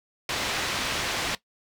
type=low-pass noise; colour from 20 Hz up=white; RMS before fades=-29 dBFS; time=0.29-1.35 s; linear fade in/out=2 ms; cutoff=3900 Hz; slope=12 dB/octave; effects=noise-tail reverb RT60 0.1 s tail -17 dB re dry